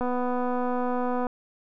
click train, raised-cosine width 1 ms, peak -16 dBFS, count 313, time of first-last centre 0.01-1.268 s, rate 248 Hz, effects none

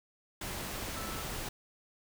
sine tone in noise, 1318.5 Hz, E6, in tune, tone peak -45 dBFS, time 0.96-1.22 s, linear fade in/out 5 ms, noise pink, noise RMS -39 dBFS, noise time 0.41-1.49 s, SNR -9 dB, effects none

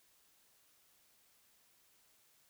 silence, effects white hiss -70 dBFS RMS until 2.49 s

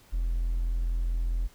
triangle tone with hard clipping, 42.22 Hz, E1, 42 cents sharp, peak -25 dBFS, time 0.12-1.48 s, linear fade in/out 20 ms, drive 3 dB, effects pink hiss -58 dBFS RMS until 1.54 s

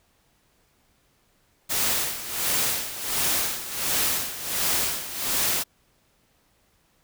white noise with tremolo, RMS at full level -23 dBFS, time 1.69-5.64 s, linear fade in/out 20 ms, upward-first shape sine, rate 1.4 Hz, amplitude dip 75%, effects pink hiss -65 dBFS RMS until 7.03 s

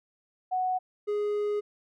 sine / triangle tone pair in turn, 740 / 415.3 Hz, F#5 / G#4, 0 / 0 cents, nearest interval minor seventh, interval 1000 cents, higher first, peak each -25 / -24 dBFS, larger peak second, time 0.51-0.79 / 1.07-1.61 s, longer second, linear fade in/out 20 ms, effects none

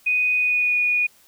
sine tone with pitch glide, 2489 to 2458 Hz, D#7 to D#7, 0 to -22 cents, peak -17 dBFS, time 0.06-1.07 s, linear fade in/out 10 ms, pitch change -22 cents, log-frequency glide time 0.36-0.78 s, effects white hiss -55 dBFS RMS until 1.27 s

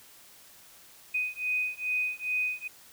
sine beating tone pair, 2496 / 2498.4 Hz, D#7 / D#7, +5 / +7 cents, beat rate 2.4 Hz, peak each -31 dBFS, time 1.14-2.68 s, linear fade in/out 10 ms, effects white hiss -54 dBFS RMS until 2.92 s

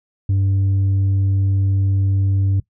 sine tone, 97.4 Hz, G2, 11 cents flat, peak -11 dBFS, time 0.29-2.6 s, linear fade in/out 5 ms, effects noise-tail reverb RT60 0.1 s tail -20 dB re dry + tanh soft clip ceiling -13 dBFS

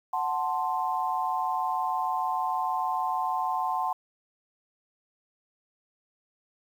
sine chord, F# diminished, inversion none, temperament equal, 740 / 880 / 1046.5 Hz, F#5 / A5 / C6, 0 / 0 / 0 cents, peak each -30 dBFS, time 0.13-3.93 s, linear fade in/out 5 ms, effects 9-bit

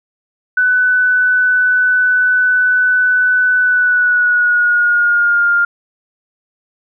sine tone with pitch glide, 1497 to 1404.8 Hz, F#6 to F6, +20 to +10 cents, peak -9 dBFS, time 0.57-5.65 s, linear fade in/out 5 ms, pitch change -110 cents, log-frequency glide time 3.59-5.54 s, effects none

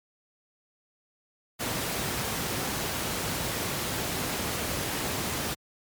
pink noise, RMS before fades -30 dBFS, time 1.59-5.55 s, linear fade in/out 20 ms, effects high-pass 80 Hz 12 dB/octave + MP3 96 kbps

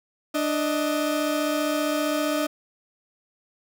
30% pulse tone pair together, 296.3 / 627.8 Hz, D4 / D#5, +15 / +15 cents, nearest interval octave + minor second, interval 1300 cents, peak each -22 / -24 dBFS, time 0.34-2.47 s, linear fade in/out 10 ms, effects none

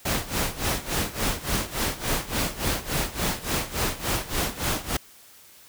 pink noise with tremolo, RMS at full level -24 dBFS, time 0.05-4.97 s, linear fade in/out 5 ms, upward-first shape sine, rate 3.5 Hz, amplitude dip 85%, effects white hiss -51 dBFS RMS until 5.68 s

